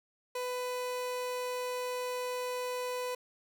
30% pulse tone, 498.6 Hz, B4, 16 cents sharp, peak -31 dBFS, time 0.35-3.15 s, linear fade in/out 5 ms, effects none

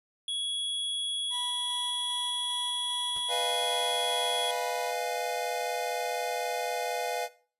square tone, 3348 Hz, G#7, 13 cents sharp, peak -31 dBFS, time 0.28-4.51 s, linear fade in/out 2 ms
40% pulse tone with tremolo, 978 Hz, B5, 17 cents flat, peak -38 dBFS, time 1.3-4.93 s, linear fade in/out 50 ms, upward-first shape square, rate 2.5 Hz, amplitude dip 25%
pink noise with exponential decay, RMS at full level -45 dBFS, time 3.16-3.28 s, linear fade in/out 0 ms, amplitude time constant 26 ms
square chord, F half-diminished seventh, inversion second, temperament equal with one note detuned, 493.9 / 614.4 / 698.5 / 830.6 Hz, Cb5 / Eb5 / F5 / Ab5, 0 / -22 / 0 / 0 cents, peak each -35 / -39 / -34 / -37 dBFS, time 3.28-7.29 s, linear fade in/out 50 ms
effects noise-tail reverb RT60 0.4 s tail -17 dB re dry + resampled to 32000 Hz

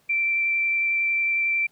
sine tone with vibrato, 2345 Hz, D7, 3 cents flat, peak -20 dBFS, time 0.09-1.67 s, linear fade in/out 10 ms, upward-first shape sine, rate 11 Hz, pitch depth 8 cents each way, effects pink hiss -63 dBFS RMS until 1.71 s + high-pass 80 Hz 12 dB/octave

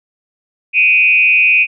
sine tone with frequency modulation, 2489 Hz, D#7, in tune, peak -7 dBFS, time 0.73-1.67 s, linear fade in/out 50 ms, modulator 183 Hz, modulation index 0.75, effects none

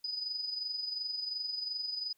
sine tone with amplitude modulation, 4978 Hz, D#8, in tune, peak -32 dBFS, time 0.04-2.13 s, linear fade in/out 5 ms, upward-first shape sine, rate 22.8 Hz, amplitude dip 55%, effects white hiss -74 dBFS RMS until 2.17 s

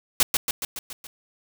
white noise with echo, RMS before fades -17 dBFS, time 0.2-0.23 s, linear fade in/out 2 ms, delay 140 ms, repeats 6, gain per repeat -4 dB, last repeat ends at 1.07 s, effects none

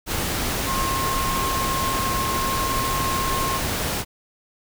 sine tone in noise, 1070 Hz, C6, 38 cents sharp, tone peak -24 dBFS, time 0.65-3.61 s, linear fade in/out 50 ms, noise pink, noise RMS -25 dBFS, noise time 0.06-4.05 s, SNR -2 dB, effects none

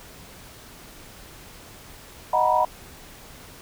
sine chord, B major seventh, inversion first, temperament equal with one note detuned, 622.3 / 740 / 932.3 / 979.2 Hz, D#5 / F#5 / A#5 / B5, 0 / 0 / 0 / -15 cents, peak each -24 / -23 / -24 / -21 dBFS, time 2.33-2.65 s, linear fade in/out 5 ms, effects pink hiss -45 dBFS RMS until 3.61 s

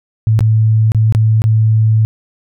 sine tone with dropouts, 110 Hz, A2, in tune, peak -7 dBFS, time 0.27-2.05 s, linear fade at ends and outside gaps 0 ms, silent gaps 0.391-0.407 / 0.919-0.947 / 1.124-1.149 / 1.419-1.44 s, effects none

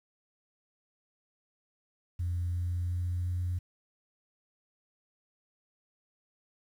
sine tone with pitch steps, 87.31 / 87.92 / 88.53 / 89.14 Hz, F2 / F2 / F2 / F2, 0 / +12 / +24 / +36 cents, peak -28 dBFS, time 2.19-3.59 s, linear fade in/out 10 ms, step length 350 ms, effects tanh soft clip ceiling -25 dBFS + 10-bit

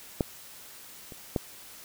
clicks, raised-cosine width 2 ms, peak -11 / -30 / -12 dBFS, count 3, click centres 0.208 / 1.122 / 1.362 s, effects white hiss -48 dBFS RMS until 1.84 s

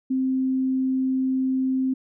sine tone, 261.6 Hz, C4, in tune, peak -20 dBFS, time 0.1-1.94 s, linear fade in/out 10 ms, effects none

